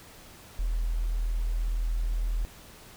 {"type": "tone", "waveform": "sine", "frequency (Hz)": 40.91, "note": "E1", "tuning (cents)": -12, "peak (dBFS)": -25, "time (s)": [0.59, 2.45], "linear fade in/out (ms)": 0, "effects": ["pink hiss -50 dBFS RMS until 2.96 s"]}